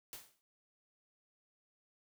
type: noise with exponential decay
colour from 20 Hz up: white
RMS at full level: -45 dBFS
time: 0.13-0.41 s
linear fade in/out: 0 ms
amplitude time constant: 60 ms
effects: none